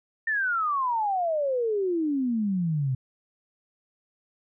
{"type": "exponential sweep", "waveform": "sine", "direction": "down", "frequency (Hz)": [1823, 125.9], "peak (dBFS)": -23, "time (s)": [0.27, 2.95], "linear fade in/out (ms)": 5, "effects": []}